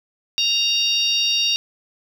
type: harmonic tone with a mistuned harmonic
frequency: 932.3 Hz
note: A#5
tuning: in tune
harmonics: 3 / 4 / 5 / 6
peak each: -21 / -21 / -24 / -25 dBFS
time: 0.38-1.56 s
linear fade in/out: 0 ms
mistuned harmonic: 5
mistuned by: -18 cents
effects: 7-bit